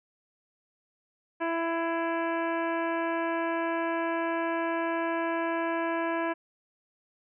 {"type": "harmonic tone with a mistuned harmonic", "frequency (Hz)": 332.3, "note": "E4", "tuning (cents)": 14, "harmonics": [1, 2, 3, 4, 5, 6, 7, 8, 9], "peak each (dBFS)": [-31, -32, -33, -42, -36, -49, -42, -47, -53], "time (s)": [1.4, 6.34], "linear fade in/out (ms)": 20, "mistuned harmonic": 6, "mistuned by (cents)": 49, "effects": []}